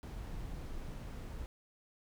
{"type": "noise", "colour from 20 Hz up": "brown", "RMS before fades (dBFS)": -43, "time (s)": [0.03, 1.46], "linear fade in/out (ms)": 0, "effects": []}